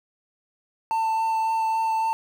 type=tone with vibrato; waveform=triangle; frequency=892 Hz; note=A5; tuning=23 cents sharp; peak=-19 dBFS; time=0.91-2.13 s; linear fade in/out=0 ms; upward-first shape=sine; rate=3.6 Hz; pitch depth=10 cents each way; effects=8-bit